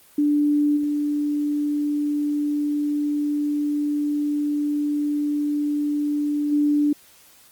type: tone with level steps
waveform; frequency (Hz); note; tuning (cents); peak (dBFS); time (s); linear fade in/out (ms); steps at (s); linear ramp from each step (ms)
sine; 293.7; D4; 0; -16 / -20 / -16; 0.18-6.93; 5; 0.76 / 6.51; 20
effects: white hiss -52 dBFS RMS until 7.51 s + Opus 24 kbps